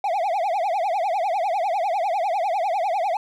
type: tone with vibrato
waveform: triangle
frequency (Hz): 740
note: F#5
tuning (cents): 0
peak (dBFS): -18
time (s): 0.04-3.17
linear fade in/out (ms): 2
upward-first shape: triangle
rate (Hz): 10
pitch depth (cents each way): 280
effects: none